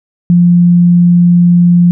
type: tone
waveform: sine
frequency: 174.61 Hz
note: F3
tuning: in tune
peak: -3 dBFS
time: 0.3-1.91 s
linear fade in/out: 0 ms
effects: none